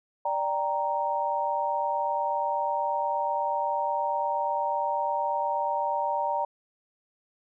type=chord; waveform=sine; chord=G minor; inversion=second; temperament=equal; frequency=587.3 / 784 / 932.3 Hz; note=D5 / G5 / Bb5; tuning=0 / 0 / 0 cents; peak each=-31 / -31 / -27 dBFS; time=0.25-6.45 s; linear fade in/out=5 ms; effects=none